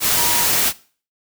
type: tone in noise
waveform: sine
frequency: 951 Hz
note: A#5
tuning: 34 cents sharp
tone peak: -24 dBFS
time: 0.15-0.48 s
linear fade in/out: 50 ms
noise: white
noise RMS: -17 dBFS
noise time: 0-0.73 s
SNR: -10 dB
effects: noise-tail reverb RT60 0.4 s tail -19 dB re dry